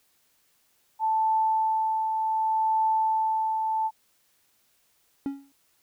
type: tone with tremolo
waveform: sine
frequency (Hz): 880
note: A5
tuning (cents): 0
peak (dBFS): -20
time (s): 0.99-3.91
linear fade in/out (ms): 50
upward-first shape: triangle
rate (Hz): 0.67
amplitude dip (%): 40
type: tone with exponential decay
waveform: triangle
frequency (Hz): 277.2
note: C#4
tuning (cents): 0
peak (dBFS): -22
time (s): 5.26-5.52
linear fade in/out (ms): 1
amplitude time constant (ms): 55
effects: white hiss -67 dBFS RMS until 5.82 s